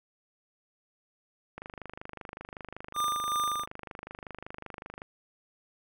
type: click train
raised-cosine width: 0.5 ms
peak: -25 dBFS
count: 88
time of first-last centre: 1.58-5.019 s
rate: 25.3 Hz
type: tone with tremolo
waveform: square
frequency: 1200 Hz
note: D6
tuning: 37 cents sharp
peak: -27 dBFS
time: 2.94-3.66 s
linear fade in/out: 50 ms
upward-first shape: sine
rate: 2.7 Hz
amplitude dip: 40%
effects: none